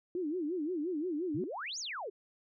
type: tone with vibrato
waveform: sine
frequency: 329.6 Hz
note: E4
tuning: in tune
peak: -32 dBFS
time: 0.15-1.44 s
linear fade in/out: 2 ms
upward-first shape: sine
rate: 5.7 Hz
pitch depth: 220 cents each way
type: exponential two-way sweep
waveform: sine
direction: up then down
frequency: 104.3 to 7040 to 363.5 Hz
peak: -37 dBFS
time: 1.34-2.1 s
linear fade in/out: 10 ms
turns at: 1.79 s
effects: none